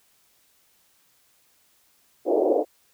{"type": "band-pass noise", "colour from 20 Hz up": "pink", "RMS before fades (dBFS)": -21, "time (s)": [2.25, 2.65], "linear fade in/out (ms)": 50, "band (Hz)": [320, 690], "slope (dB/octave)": 48, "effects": ["white hiss -63 dBFS RMS until 2.93 s"]}